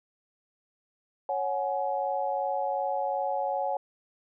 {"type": "chord", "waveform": "sine", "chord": "C# suspended fourth", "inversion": "none", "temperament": "equal with one note detuned", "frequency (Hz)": [554.4, 740, 842.7], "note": ["C#5", "F#5", "G#5"], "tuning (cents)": [0, 0, 25], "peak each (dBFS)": -31, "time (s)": [1.29, 3.77], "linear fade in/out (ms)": 2, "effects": []}